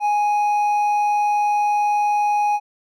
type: tone with hard clipping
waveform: triangle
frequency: 830.6 Hz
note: G#5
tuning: in tune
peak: -17 dBFS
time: 0-2.6 s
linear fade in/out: 50 ms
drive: 7 dB
effects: none